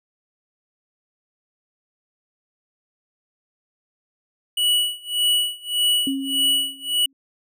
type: tone with tremolo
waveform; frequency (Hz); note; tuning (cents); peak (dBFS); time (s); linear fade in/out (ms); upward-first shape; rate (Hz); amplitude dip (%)
square; 2939; F#7; -12; -16; 4.57-7.06; 5; sine; 1.7; 95
type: tone with exponential decay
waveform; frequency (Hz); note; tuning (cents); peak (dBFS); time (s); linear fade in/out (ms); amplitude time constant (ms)
sine; 271.4; C#4; -36; -19; 6.07-7.13; 2; 230
effects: none